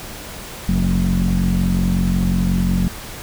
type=tone with low-pass filter; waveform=sawtooth; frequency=45.49 Hz; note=F#1; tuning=29 cents flat; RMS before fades=-17 dBFS; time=0.68-2.88 s; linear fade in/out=0 ms; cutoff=200 Hz; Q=10; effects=pink hiss -33 dBFS RMS until 3.22 s